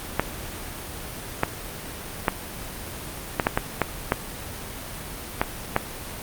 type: clicks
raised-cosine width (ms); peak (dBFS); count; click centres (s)
0.5; -3; 10; 0.196 / 1.434 / 2.282 / 3.398 / 3.469 / 3.575 / 3.817 / 4.121 / 5.415 / 5.764
effects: pink hiss -35 dBFS RMS until 6.22 s + Opus 32 kbps